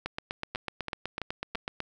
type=two click trains; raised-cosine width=0.3 ms; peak=-17 / -16 dBFS; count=4 / 15; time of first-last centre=0.55-1.55 / 0.06-1.803 s; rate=3 / 8.03 Hz; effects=none